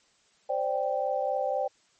sine chord, C suspended second, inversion none, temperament equal, 523.3 / 587.3 / 784 Hz, C5 / D5 / G5, 0 / 0 / 0 cents, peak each -30 dBFS, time 0.49-1.68 s, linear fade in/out 10 ms, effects white hiss -65 dBFS RMS until 1.99 s + MP3 32 kbps

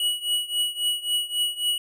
square tone with tremolo, 2924 Hz, F#7, 21 cents flat, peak -20 dBFS, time 0-1.78 s, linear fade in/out 2 ms, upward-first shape triangle, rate 3.7 Hz, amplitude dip 90%, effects none

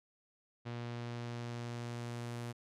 sawtooth tone with low-pass filter sweep, 119.2 Hz, A#2, 39 cents sharp, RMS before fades -42 dBFS, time 0.65-2.53 s, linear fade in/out 20 ms, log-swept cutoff 3900 to 11000 Hz, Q 0.92, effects none

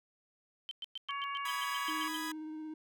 sine tone bursts, 3100 Hz, G7, 20 cents flat, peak -38 dBFS, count 12, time 0.69-2.164 s, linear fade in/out 0 ms, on 22 ms, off 110 ms
harmonic tone, 561 Hz, C#5, 21 cents sharp, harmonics 2 / 3 / 4 / 5, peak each -37 / -46 / -44 / -47 dBFS, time 1.09-2.08 s, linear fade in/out 2 ms
sawtooth chord, G# minor, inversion first, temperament equal, 987.8 / 1244.5 / 1661.2 Hz, B5 / D#6 / G#6, 0 / 0 / 0 cents, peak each -37 / -43 / -38 dBFS, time 1.45-2.32 s, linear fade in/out 5 ms
triangle tone with vibrato, 311.1 Hz, D#4, in tune, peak -38 dBFS, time 1.88-2.74 s, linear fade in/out 5 ms, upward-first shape sine, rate 17 Hz, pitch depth 16 cents each way
effects none

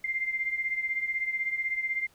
sine beating tone pair, 2094 / 2110 Hz, C7 / C7, +1 / +14 cents, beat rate 16 Hz, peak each -29 / -34 dBFS, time 0.04-2.07 s, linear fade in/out 5 ms, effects pink hiss -62 dBFS RMS until 2.14 s

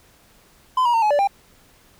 triangle tone with pitch steps, 1020 / 956 / 911 / 848 / 581 / 796 Hz, C6 / A#5 / A#5 / G#5 / D5 / G5, -44 / +43 / -40 / +36 / -19 / +26 cents, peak -13 dBFS, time 0.77-1.274 s, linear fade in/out 5 ms, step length 84 ms, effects pink hiss -54 dBFS RMS until 1.99 s

